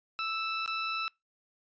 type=tone with dropouts; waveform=20% pulse; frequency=1318.5 Hz; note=E6; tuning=in tune; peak=-26 dBFS; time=0.19-1.08 s; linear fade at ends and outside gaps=0 ms; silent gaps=0.661-0.677 s; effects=noise-tail reverb RT60 0.2 s tail -25 dB re dry + resampled to 16000 Hz